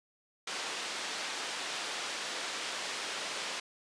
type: band-pass noise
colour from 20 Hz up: white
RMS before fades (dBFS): -38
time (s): 0.47-3.6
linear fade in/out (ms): 5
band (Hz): 330 to 4600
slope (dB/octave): 12
effects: resampled to 22050 Hz